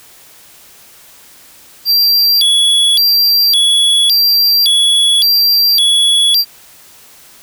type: tone with vibrato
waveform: square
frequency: 3995 Hz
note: B7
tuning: 19 cents sharp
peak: -8 dBFS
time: 1.85-6.45 s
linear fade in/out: 50 ms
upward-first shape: square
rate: 0.89 Hz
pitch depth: 290 cents each way
effects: white hiss -41 dBFS RMS until 7.42 s